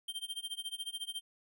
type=tone with tremolo; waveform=square; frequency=3158 Hz; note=G7; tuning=12 cents sharp; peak=-36 dBFS; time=0.08-1.21 s; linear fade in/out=5 ms; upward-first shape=sine; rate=14 Hz; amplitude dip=95%; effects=none